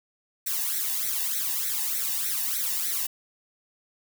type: noise with flanger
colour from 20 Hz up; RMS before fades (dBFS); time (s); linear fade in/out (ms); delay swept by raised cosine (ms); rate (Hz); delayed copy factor
blue; -28; 0.46-3.07; 10; 0.5 to 1.12; 3.3; +0.9
effects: none